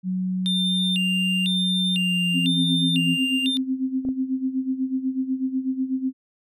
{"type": "tone with pitch glide", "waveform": "sine", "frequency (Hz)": [185, 168.67], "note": ["F#3", "E3"], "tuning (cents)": [0, 40], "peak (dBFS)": -22, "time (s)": [0.03, 3.18], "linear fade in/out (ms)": 50, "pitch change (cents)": -160, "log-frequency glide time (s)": [1.88, 2.64]}
{"type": "tone with vibrato", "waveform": "triangle", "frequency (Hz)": 3172, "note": "G7", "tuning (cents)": 20, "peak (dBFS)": -21, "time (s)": [0.46, 3.57], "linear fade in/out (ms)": 0, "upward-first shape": "square", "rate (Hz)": 1, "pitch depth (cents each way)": 220}
{"type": "tone with tremolo", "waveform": "sine", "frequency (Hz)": 261.6, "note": "C4", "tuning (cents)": 0, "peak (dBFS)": -19, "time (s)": [2.33, 6.13], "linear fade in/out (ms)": 50, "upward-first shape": "sine", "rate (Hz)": 8.1, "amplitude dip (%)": 75}
{"type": "clicks", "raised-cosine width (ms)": 2, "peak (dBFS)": -24, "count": 2, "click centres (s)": [4.051, 4.088]}
{"effects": []}